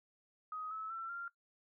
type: tone with pitch steps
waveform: sine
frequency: 1257 / 1299.1 / 1342.6 / 1387.5 Hz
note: D#6 / E6 / E6 / F6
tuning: +17 / -26 / +31 / -12 cents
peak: -40 dBFS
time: 0.52-1.28 s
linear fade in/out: 2 ms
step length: 190 ms
effects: noise-tail reverb RT60 0.1 s tail -17 dB re dry